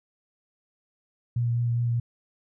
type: tone with vibrato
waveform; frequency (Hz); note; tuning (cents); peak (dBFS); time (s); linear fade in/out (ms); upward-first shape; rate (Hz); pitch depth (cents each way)
sine; 118.9; A#2; +35; -22; 1.36-2; 5; triangle; 4.9; 17
effects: none